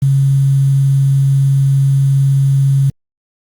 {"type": "tone with quantisation", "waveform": "sine", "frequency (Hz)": 136.9, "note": "C#3", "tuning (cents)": -21, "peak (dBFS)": -8, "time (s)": [0.02, 2.9], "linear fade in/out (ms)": 5, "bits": 6, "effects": ["Opus 48 kbps"]}